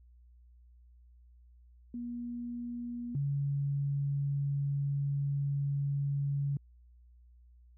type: tone pair in turn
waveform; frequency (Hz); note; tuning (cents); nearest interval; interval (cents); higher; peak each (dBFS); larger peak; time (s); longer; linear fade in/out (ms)
sine; 240 / 140.92; B3 / C#3; -49 / +29; major sixth; 922; first; -36 / -29; second; 1.94-3.15 / 3.15-6.57; second; 2
effects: added 60 Hz sine -56 dBFS peak until 7.77 s